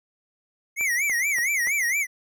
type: tone with vibrato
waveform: square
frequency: 2093 Hz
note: C7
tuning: in tune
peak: -22 dBFS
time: 0.76-2.07 s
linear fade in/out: 50 ms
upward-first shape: sine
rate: 4.3 Hz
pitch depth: 200 cents each way
type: click train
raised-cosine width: 0.5 ms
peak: -23 dBFS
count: 4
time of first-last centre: 0.81-1.672 s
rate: 3.48 Hz
effects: none